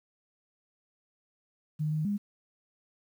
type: tone with pitch steps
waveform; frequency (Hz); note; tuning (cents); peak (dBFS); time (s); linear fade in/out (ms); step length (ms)
sine; 152.9 / 154.7 / 204; D#3 / D#3 / G#3; -30 / -10 / -31; -27; 1.79-2.18; 20; 130
effects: 10-bit